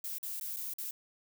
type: noise with dropouts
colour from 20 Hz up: violet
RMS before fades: -39 dBFS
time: 0.04-0.91 s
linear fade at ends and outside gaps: 2 ms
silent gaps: 0.184-0.229 / 0.398-0.41 / 0.563-0.568 / 0.737-0.784 s
effects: none